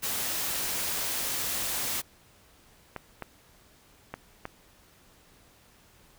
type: noise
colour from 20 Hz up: white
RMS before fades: -31 dBFS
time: 0.02-2.02 s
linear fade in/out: 20 ms
type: clicks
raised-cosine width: 0.5 ms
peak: -20 dBFS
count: 4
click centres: 2.963 / 3.223 / 4.14 / 4.454 s
effects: pink hiss -59 dBFS RMS until 6.18 s